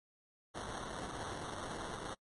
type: noise with sample-and-hold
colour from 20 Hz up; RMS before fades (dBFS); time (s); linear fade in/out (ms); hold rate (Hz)
violet; -43; 0.54-2.15; 20; 2450
effects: noise-tail reverb RT60 0.1 s tail -25 dB re dry + MP3 48 kbps